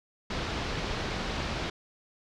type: low-pass noise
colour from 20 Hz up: pink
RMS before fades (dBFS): -33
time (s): 0.3-1.7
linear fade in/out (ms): 5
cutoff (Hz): 5000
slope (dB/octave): 24
effects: none